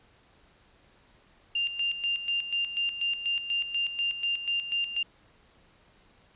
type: tone with tremolo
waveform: sine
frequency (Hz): 2794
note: F7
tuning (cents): 0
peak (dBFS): -25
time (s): 1.55-5.03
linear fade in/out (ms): 5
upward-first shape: square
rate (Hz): 4.1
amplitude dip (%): 65
effects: pink hiss -61 dBFS RMS until 6.35 s + resampled to 8000 Hz